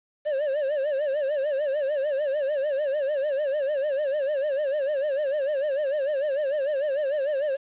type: tone with vibrato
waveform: triangle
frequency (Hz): 570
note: C#5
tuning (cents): +48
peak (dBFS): -21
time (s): 0.25-7.57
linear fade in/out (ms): 20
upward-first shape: sine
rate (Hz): 6.7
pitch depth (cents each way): 130
effects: resampled to 8000 Hz + 9-bit